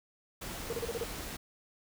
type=noise; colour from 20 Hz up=pink; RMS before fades=-41 dBFS; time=0.41-1.37 s; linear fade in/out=10 ms
type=tone bursts; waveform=sine; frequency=466.2 Hz; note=A#4; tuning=in tune; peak=-32 dBFS; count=6; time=0.7-1.037 s; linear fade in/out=0 ms; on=27 ms; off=35 ms
effects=none